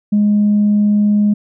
sine tone, 207.7 Hz, G#3, in tune, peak -8 dBFS, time 0.12-1.34 s, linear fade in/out 10 ms, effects tanh soft clip ceiling -6 dBFS

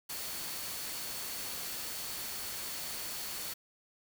sine tone in noise, 4435 Hz, C#8, in tune, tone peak -48 dBFS, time 0.09-3.54 s, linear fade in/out 10 ms, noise white, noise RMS -40 dBFS, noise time 0.09-3.54 s, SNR -11 dB, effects none

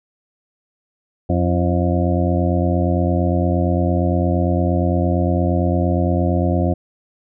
harmonic tone with a mistuned harmonic, 88.7 Hz, F2, 27 cents sharp, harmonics 1 / 2 / 3 / 4 / 6 / 7 / 8, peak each -18 / -21 / -23 / -24 / -26 / -26 / -27 dBFS, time 1.29-6.74 s, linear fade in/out 10 ms, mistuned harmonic 4, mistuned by -64 cents, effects none

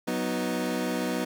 25% pulse chord, B major, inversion second, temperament equal with one note detuned, 185 / 246.9 / 313.3 Hz, F#3 / B3 / D#4, 0 / 0 / +12 cents, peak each -29 / -26 / -29 dBFS, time 0.07-1.25 s, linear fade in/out 10 ms, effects none

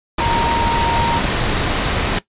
sine tone in noise, 931 Hz, A#5, 2 cents flat, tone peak -17 dBFS, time 0.2-1.19 s, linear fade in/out 5 ms, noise pink, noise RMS -18 dBFS, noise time 0.18-2.19 s, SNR -2 dB, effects noise-tail reverb RT60 0.1 s tail -17 dB re dry + resampled to 8000 Hz

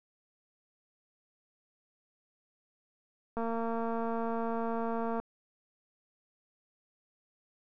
click train, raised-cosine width 1 ms, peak -22 dBFS, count 420, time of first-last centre 3.37-5.2 s, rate 229 Hz, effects none

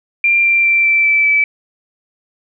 sine tone with pitch steps, 2380 / 2365 / 2350 / 2335 / 2320 / 2306 Hz, D7 / D7 / D7 / D7 / D7 / D7, +22 / +12 / +1 / -11 / -22 / -32 cents, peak -9 dBFS, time 0.24-1.44 s, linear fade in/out 2 ms, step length 200 ms, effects none

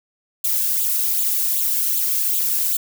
violet noise with flanger, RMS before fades -20 dBFS, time 0.44-2.77 s, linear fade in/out 5 ms, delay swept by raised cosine 0.26 to 1.86 ms, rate 2.6 Hz, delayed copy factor +0.9, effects none

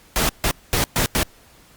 pink noise bursts at uneven times, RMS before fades -19 dBFS, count 5, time 0.16-0.29 / 0.44-0.51 / 0.73-0.84 / 0.96-1.06 / 1.15-1.23 s, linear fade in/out 0 ms, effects pink hiss -51 dBFS RMS until 1.76 s + Opus 48 kbps

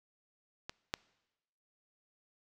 clicks, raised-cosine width 0.2 ms, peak -23 / -15 dBFS, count 2, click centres 0.695 / 0.939 s, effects noise-tail reverb RT60 1.0 s tail -23 dB re dry

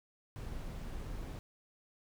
brown noise, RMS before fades -42 dBFS, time 0.36-1.39 s, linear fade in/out 0 ms, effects none

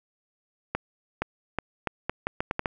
accelerating click train, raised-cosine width 0.5 ms, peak -11 dBFS, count 10, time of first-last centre 0.75-2.658 s, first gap 470 ms, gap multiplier 0.78, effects none

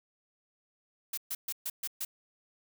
blue noise bursts, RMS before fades -35 dBFS, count 6, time 1.13-2.05 s, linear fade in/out 5 ms, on 45 ms, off 130 ms, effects none

